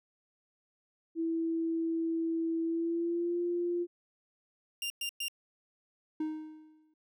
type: tone with pitch glide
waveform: sine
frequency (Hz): 328.7 to 348.2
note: E4 to F4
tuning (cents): -5 to -5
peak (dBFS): -29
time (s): 1.15-3.87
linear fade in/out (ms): 50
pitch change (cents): +100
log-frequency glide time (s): 2.63-3.39
type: tone bursts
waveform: sawtooth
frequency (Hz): 2794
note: F7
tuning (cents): 0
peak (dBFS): -30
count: 3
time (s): 4.82-5.283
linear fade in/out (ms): 2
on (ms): 81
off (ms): 110
type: tone with exponential decay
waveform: triangle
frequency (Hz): 311.1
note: D#4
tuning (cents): 0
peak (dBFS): -27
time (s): 6.2-6.94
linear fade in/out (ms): 5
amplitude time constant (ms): 160
effects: none

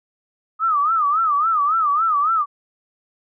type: tone with vibrato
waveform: sine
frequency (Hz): 1238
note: D#6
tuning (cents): -9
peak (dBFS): -15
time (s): 0.59-2.46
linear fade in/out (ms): 50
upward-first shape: sine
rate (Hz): 3.6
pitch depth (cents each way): 150
effects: none

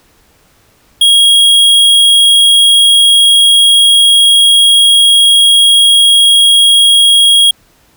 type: tone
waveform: square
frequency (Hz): 3287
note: G#7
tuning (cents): -19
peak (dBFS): -4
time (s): 1.01-7.51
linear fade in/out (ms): 5
effects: pink hiss -49 dBFS RMS until 7.96 s

